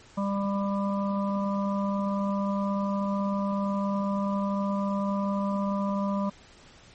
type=harmonic tone; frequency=198.8 Hz; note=G3; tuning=25 cents sharp; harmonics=1 / 3 / 5 / 6; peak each=-26 / -33 / -34 / -38 dBFS; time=0.17-6.3 s; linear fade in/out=10 ms; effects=pink hiss -53 dBFS RMS until 6.94 s + MP3 32 kbps